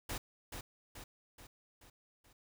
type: noise with echo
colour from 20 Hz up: pink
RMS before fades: -40 dBFS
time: 0.09-0.18 s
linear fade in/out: 5 ms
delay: 430 ms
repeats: 5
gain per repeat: -5 dB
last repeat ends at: 2.33 s
effects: none